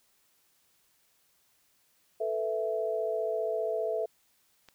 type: chord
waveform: sine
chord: A suspended second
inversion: none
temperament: just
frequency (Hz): 440 / 495 / 660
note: A4 / B4 / E5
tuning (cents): 0 / +4 / +2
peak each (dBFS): -32 / -36 / -31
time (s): 2.2-4.06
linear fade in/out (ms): 10
type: click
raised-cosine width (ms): 0.2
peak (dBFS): -33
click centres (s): 4.687
effects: white hiss -69 dBFS RMS until 4.74 s